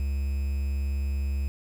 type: tone with quantisation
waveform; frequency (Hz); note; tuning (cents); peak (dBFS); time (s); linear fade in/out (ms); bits
triangle; 69.3; C#2; 0; -23; 0-1.48; 0; 8
effects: none